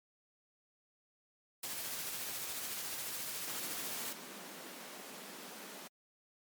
white noise with tremolo, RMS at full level -40 dBFS, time 1.63-4.13 s, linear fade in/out 5 ms, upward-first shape sine, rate 14 Hz, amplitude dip 25%
pink high-pass noise, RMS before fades -49 dBFS, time 3.47-5.88 s, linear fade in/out 10 ms, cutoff 180 Hz, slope 48 dB/octave
effects high-pass 100 Hz 12 dB/octave + MP3 96 kbps

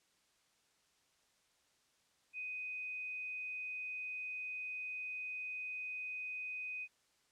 sine tone, 2500 Hz, D#7, 8 cents sharp, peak -40 dBFS, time 2.33-6.88 s, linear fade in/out 50 ms, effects white hiss -74 dBFS RMS until 7.31 s + low-pass 8000 Hz 12 dB/octave

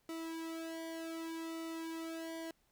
sawtooth tone with flanger, 327 Hz, E4, 14 cents flat, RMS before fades -43 dBFS, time 0.09-2.51 s, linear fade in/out 2 ms, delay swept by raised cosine 1.2 to 2.3 ms, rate 0.66 Hz, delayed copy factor -0.85, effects pink hiss -75 dBFS RMS until 2.71 s

